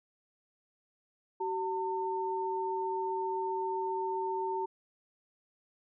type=tone pair together; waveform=sine; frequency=380 / 903.8 Hz; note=F#4 / A5; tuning=+46 / +46 cents; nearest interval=octave + minor third; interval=1500 cents; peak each=-34 / -33 dBFS; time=1.4-4.66 s; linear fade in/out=10 ms; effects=none